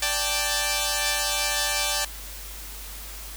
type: chord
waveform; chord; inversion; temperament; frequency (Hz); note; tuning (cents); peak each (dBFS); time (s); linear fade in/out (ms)
5% pulse; D suspended fourth; none; equal; 587.3 / 784 / 880; D5 / G5 / A5; 0 / 0 / 0; -16; 0.02-2.05; 5
effects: added 50 Hz sine -39 dBFS peak until 3.36 s + white hiss -40 dBFS RMS until 3.36 s